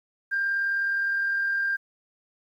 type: tone with amplitude modulation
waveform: sine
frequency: 1594 Hz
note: G6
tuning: 28 cents sharp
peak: -21 dBFS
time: 0.31-1.77 s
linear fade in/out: 20 ms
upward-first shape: sine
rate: 39.6 Hz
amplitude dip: 25%
effects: tanh soft clip ceiling -18 dBFS + 10-bit